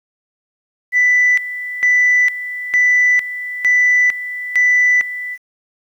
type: tone with tremolo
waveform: sine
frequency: 1985 Hz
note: B6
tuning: 8 cents sharp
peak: -8 dBFS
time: 0.92-5.38 s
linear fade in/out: 50 ms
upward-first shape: square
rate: 1.1 Hz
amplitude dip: 80%
effects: tanh soft clip ceiling -6 dBFS + 8-bit